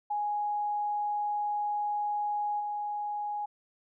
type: tone with level steps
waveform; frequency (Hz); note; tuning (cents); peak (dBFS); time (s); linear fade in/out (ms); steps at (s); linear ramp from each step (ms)
sine; 830.6; G#5; 0; -28 / -31; 0.1-3.46; 10; 2.59; 20
effects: none